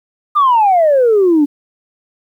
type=exponential sweep; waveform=sine; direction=down; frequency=1226 to 280 Hz; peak=-6 dBFS; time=0.35-1.46 s; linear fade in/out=20 ms; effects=tanh soft clip ceiling -4 dBFS + 8-bit